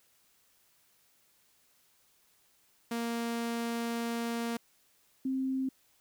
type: tone pair in turn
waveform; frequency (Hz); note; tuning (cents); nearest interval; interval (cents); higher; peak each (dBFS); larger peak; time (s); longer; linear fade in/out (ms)
sawtooth / sine; 233.1 / 263.8; A#3 / C4; 0 / +14; major second; 214; second; -28 / -29; first; 2.91-4.57 / 5.25-5.69; first; 5
effects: white hiss -68 dBFS RMS until 6 s